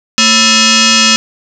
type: tone with frequency modulation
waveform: sine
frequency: 1318.5 Hz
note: E6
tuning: in tune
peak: -5 dBFS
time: 0.18-1.16 s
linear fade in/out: 0 ms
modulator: 772 Hz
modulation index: 6.7
effects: none